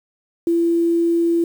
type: tone with quantisation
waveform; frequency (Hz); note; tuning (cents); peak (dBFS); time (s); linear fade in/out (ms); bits
sine; 337.7; E4; +42; -14; 0.47-1.44; 2; 7
effects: none